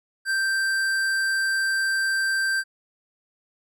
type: tone with hard clipping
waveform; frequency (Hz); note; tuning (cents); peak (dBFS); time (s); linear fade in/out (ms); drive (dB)
sine; 1568; G6; 0; -23; 0.25-2.64; 50; 13
effects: none